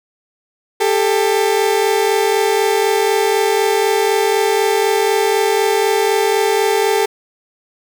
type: tone pair together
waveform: 30% pulse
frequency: 397.5 / 441.5 Hz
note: G4 / A4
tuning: +24 / +6 cents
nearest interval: major second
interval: 182 cents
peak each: -13 dBFS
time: 0.8-7.06 s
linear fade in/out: 10 ms
effects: none